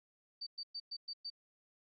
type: tone bursts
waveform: sine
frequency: 4609 Hz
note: D8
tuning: 33 cents flat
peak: -40 dBFS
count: 6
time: 0.41-1.302 s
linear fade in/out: 10 ms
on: 57 ms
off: 110 ms
effects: none